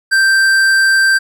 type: tone with tanh clipping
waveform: sine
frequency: 1568 Hz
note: G6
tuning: in tune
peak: -10 dBFS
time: 0.11-1.19 s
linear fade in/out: 20 ms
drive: 14 dB
effects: none